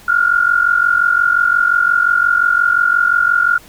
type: tone pair together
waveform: sine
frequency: 1391.3 / 1437 Hz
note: F6 / F6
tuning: -7 / +49 cents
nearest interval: minor second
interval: 56 cents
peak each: -13 dBFS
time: 0.08-3.58 s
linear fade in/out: 5 ms
effects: pink hiss -42 dBFS RMS until 3.68 s